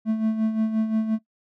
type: tone with tremolo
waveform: triangle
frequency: 220 Hz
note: A3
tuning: in tune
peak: -16 dBFS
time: 0.05-1.19 s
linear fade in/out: 50 ms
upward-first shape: sine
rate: 5.7 Hz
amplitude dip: 60%
effects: noise-tail reverb RT60 0.1 s tail -19 dB re dry